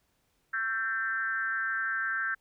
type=tone with frequency modulation; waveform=sine; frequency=1568 Hz; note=G6; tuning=in tune; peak=-28 dBFS; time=0.53-2.35 s; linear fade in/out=10 ms; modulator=229 Hz; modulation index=0.87; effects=pink hiss -73 dBFS RMS until 2.4 s